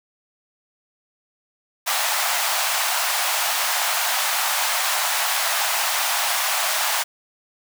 pink high-pass noise, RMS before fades -22 dBFS, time 1.86-7.04 s, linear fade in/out 20 ms, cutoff 660 Hz, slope 48 dB/octave, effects none

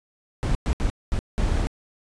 brown noise bursts at uneven times, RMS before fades -22 dBFS, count 5, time 0.43-0.55 / 0.66-0.73 / 0.8-0.9 / 1.12-1.19 / 1.38-1.67 s, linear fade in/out 0 ms, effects resampled to 22050 Hz

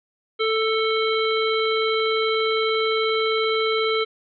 harmonic tone with a mistuned harmonic, 441.3 Hz, A4, 5 cents sharp, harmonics 1 / 3 / 5 / 7 / 9, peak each -21 / -26 / -28 / -29 / -31 dBFS, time 0.39-4.05 s, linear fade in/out 20 ms, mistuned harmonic 7, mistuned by +37 cents, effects none

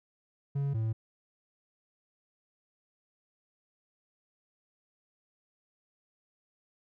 triangle tone pair in turn, 140 / 111.12 Hz, C#3 / A2, +18 / +18 cents, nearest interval major third, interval 400 cents, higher first, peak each -26 dBFS, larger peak neither, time 0.55-0.74 / 0.74-0.93 s, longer neither, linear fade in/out 10 ms, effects none

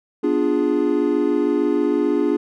triangle chord, B diminished seventh, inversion none, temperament equal, 246.9 / 293.7 / 349.2 / 415.3 Hz, B3 / D4 / F4 / Ab4, 0 / 0 / 0 / 0 cents, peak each -23 / -18 / -20 / -20 dBFS, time 0.23-2.37 s, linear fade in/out 10 ms, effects none

